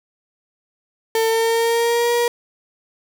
35% pulse tone with pitch glide, 450 to 475.9 Hz, A4 to A#4, +39 to +36 cents, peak -14 dBFS, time 1.15-2.28 s, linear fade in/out 2 ms, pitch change +97 cents, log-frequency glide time 1.28-2.12 s, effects none

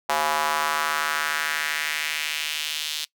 square tone with high-pass filter sweep, 76.4 Hz, D#2, 31 cents flat, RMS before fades -26 dBFS, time 0.09-3.05 s, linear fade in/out 5 ms, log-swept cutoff 810 to 3600 Hz, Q 2.1, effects noise-tail reverb RT60 0.1 s tail -21 dB re dry

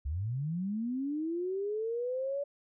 sine linear sweep, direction up, 63.7 to 574 Hz, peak -31 dBFS, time 0.05-2.44 s, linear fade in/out 10 ms, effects none

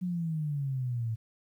sine exponential sweep, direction down, 183.8 to 110 Hz, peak -29 dBFS, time 0.01-1.16 s, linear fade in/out 20 ms, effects 11-bit

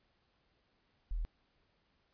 sine tone, 40 Hz, D#1, 49 cents sharp, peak -33 dBFS, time 1.11-1.25 s, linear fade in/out 0 ms, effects pink hiss -75 dBFS RMS until 2.13 s + resampled to 11025 Hz

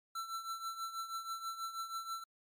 square tone with tremolo, 1340 Hz, E6, 28 cents sharp, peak -37 dBFS, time 0.15-2.24 s, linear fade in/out 5 ms, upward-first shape triangle, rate 6.2 Hz, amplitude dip 75%, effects MP3 96 kbps

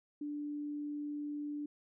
sine tone, 293.7 Hz, D4, in tune, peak -37 dBFS, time 0.21-1.66 s, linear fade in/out 5 ms, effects none

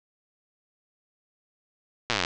slowing click train, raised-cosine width 0.2 ms, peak -6 dBFS, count 16, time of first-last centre 2.1-2.249 s, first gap 8 ms, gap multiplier 1.03, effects low-pass 6000 Hz 12 dB/octave

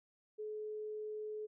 sine tone, 427.3 Hz, G#4, 49 cents sharp, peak -40 dBFS, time 0.38-1.47 s, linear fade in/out 20 ms, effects none

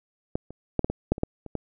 clicks, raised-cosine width 2 ms, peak -12 / -27 / -8 / -10 / -14 / -7 / -22 / -9 / -25 / -15 dBFS, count 10, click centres 0.355 / 0.506 / 0.793 / 0.845 / 0.9 / 1.12 / 1.181 / 1.234 / 1.463 / 1.553 s, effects none

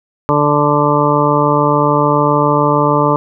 harmonic tone, 146.83 Hz, D3, in tune, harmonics 1 / 2 / 3 / 4 / 6 / 7 / 8, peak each -17 / -17 / -17 / -17 / -17 / -17 / -17 dBFS, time 0.29-3.16 s, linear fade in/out 0 ms, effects none

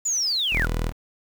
sine linear sweep, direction down, 7100 to 1327 Hz, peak -21 dBFS, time 0.05-0.66 s, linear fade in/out 10 ms
sawtooth tone, 40.54 Hz, E1, 28 cents flat, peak -19 dBFS, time 0.51-0.93 s, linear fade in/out 50 ms
effects 7-bit

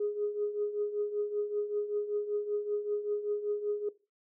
sine tone with tremolo, 415.3 Hz, G#4, in tune, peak -26 dBFS, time 0-3.89 s, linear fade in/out 5 ms, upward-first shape triangle, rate 5.2 Hz, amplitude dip 75%, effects noise-tail reverb RT60 0.3 s tail -19 dB re dry + tanh soft clip ceiling -22 dBFS

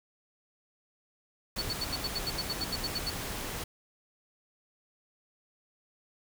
pink noise, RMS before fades -37 dBFS, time 1.56-3.64 s, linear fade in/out 5 ms
sine tone bursts, 4440 Hz, C#8, 2 cents sharp, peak -30 dBFS, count 14, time 1.58-3.102 s, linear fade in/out 10 ms, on 40 ms, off 74 ms
square tone with exponential decay, 92.8 Hz, F#2, 6 cents sharp, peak -34 dBFS, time 1.67-1.76 s, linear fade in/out 5 ms, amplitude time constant 18 ms
effects none

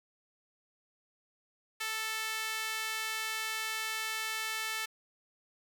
sawtooth tone with high-pass filter, 440 Hz, A4, in tune, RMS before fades -36 dBFS, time 1.8-4.86 s, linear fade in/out 10 ms, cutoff 1800 Hz, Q 1.2, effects none

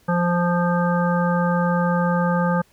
harmonic tone, 174.61 Hz, F3, in tune, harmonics 1 / 3 / 5 / 7 / 9, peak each -19 / -24 / -26 / -27 / -29 dBFS, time 0.08-2.62 s, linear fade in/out 10 ms, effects pink hiss -58 dBFS RMS until 2.72 s

